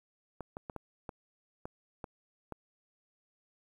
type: clicks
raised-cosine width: 1 ms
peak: -26 dBFS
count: 8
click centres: 0.407 / 0.569 / 0.698 / 0.763 / 1.092 / 1.655 / 2.042 / 2.523 s
effects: 10-bit